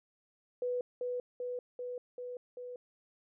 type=tone with echo; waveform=sine; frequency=493.9 Hz; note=B4; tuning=in tune; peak=-31 dBFS; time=0.62-0.81 s; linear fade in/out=2 ms; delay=390 ms; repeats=5; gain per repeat=-2 dB; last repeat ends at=2.76 s; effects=none

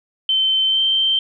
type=tone with pitch glide; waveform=sine; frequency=3088 to 3126 Hz; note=G7 to G7; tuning=-27 to -6 cents; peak=-14 dBFS; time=0.29-1.19 s; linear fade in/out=2 ms; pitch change=+21 cents; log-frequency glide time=0.67-0.81 s; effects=none

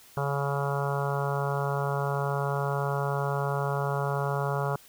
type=harmonic tone; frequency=140.5 Hz; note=C#3; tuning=24 cents sharp; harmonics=1 / 3 / 4 / 5 / 6 / 7 / 8 / 9 / 10; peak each=-29 / -34 / -35 / -36 / -37 / -37 / -38 / -39 / -39 dBFS; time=0.17-4.76 s; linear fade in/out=2 ms; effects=white hiss -54 dBFS RMS until 4.88 s

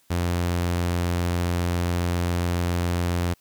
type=tone; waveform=sawtooth; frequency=87.31 Hz; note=F2; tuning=in tune; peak=-18 dBFS; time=0.1-3.34 s; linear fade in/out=10 ms; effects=white hiss -62 dBFS RMS until 3.4 s

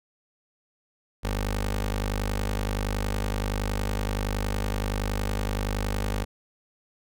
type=tone with notch filter; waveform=15% pulse; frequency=50.7 Hz; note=G#1; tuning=41 cents flat; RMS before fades=-28 dBFS; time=1.23-6.25 s; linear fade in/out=20 ms; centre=140 Hz; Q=1.1; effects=none

